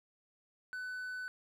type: tone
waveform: triangle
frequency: 1500 Hz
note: F#6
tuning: 23 cents sharp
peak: -37 dBFS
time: 0.73-1.28 s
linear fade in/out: 0 ms
effects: none